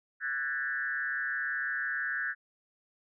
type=tone with frequency modulation; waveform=sine; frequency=1629 Hz; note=G#6; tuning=34 cents flat; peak=-30 dBFS; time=0.2-2.35 s; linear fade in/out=50 ms; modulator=138 Hz; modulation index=1.3; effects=none